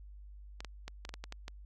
clicks, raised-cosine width 0.2 ms, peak -25 dBFS, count 9, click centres 0.605 / 0.647 / 0.88 / 1.051 / 1.092 / 1.14 / 1.24 / 1.324 / 1.481 s, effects added 50 Hz sine -48 dBFS peak until 1.65 s + AAC 48 kbps

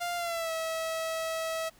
sawtooth tone with pitch glide, 698.5 to 648 Hz, F5 to E5, 0 to -30 cents, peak -27 dBFS, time 0-1.7 s, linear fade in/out 20 ms, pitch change -130 cents, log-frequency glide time 0.16-0.52 s, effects pink hiss -60 dBFS RMS until 1.79 s

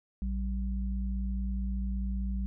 sine tone pair together, 57.59 / 193.7 Hz, A#1 / G3, -20 / -20 cents, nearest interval octave + major sixth, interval 2100 cents, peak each -30 / -36 dBFS, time 0.22-2.46 s, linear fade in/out 0 ms, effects none

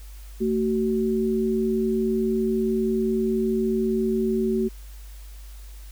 sine tone pair together, 223.8 / 376.4 Hz, A3 / F#4, +30 / +30 cents, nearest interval major sixth, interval 900 cents, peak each -23 dBFS, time 0.4-4.69 s, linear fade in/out 20 ms, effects added 50 Hz sine -38 dBFS peak until 5.91 s + white hiss -52 dBFS RMS until 5.91 s

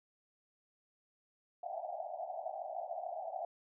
white band-pass noise, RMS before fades -42 dBFS, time 1.63-3.45 s, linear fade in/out 2 ms, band 620 to 780 Hz, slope 96 dB/octave, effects none

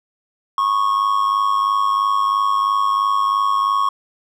triangle tone with amplitude modulation, 1100 Hz, C#6, 14 cents flat, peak -10 dBFS, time 0.58-3.89 s, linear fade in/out 2 ms, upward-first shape sine, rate 103 Hz, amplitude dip 65%, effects none

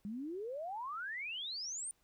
sine exponential sweep, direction up, 196 to 9260 Hz, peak -39 dBFS, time 0.05-1.91 s, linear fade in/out 0 ms, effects pink hiss -75 dBFS RMS until 2.03 s

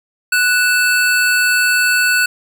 square tone pair together, 1480 / 2637 Hz, F#6 / E7, 0 / 0 cents, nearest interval minor seventh, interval 1000 cents, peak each -13 / -19 dBFS, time 0.32-2.26 s, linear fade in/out 5 ms, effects none

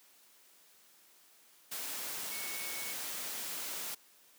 sine tone in noise, 2217 Hz, C#7, in tune, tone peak -45 dBFS, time 2.31-2.94 s, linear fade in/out 10 ms, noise white, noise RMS -40 dBFS, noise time 1.71-3.95 s, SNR -8 dB, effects white hiss -63 dBFS RMS until 4.38 s + high-pass 200 Hz 12 dB/octave

